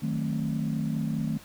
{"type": "chord", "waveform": "sine", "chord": "D# diminished seventh", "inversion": "none", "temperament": "equal with one note detuned", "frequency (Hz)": [155.56, 185, 220, 265.3], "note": ["D#3", "F#3", "A3", "C4"], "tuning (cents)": [0, 0, 0, 24], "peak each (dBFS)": [-29, -35, -29, -35], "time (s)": [0.02, 1.38], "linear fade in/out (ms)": 10, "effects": ["tanh soft clip ceiling -19 dBFS", "pink hiss -50 dBFS RMS until 1.44 s"]}